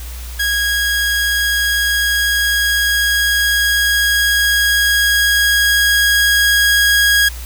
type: tone with level ramp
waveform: sawtooth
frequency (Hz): 1646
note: G#6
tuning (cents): -16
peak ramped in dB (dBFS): -11 to -6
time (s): 0.39-7.29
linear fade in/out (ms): 10
effects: added 60 Hz sine -26 dBFS peak until 7.45 s + white hiss -35 dBFS RMS until 7.45 s